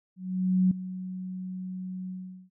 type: tone with ADSR envelope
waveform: sine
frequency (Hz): 185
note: F#3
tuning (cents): 0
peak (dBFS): -18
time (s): 0.16-2.5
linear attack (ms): 550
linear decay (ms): 5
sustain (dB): -15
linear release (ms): 410
effects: none